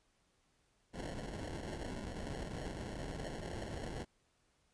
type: noise with sample-and-hold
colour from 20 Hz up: pink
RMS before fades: -43 dBFS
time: 0.93-4.05 s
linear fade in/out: 20 ms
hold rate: 1225 Hz
effects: pink hiss -75 dBFS RMS until 4.73 s + resampled to 22050 Hz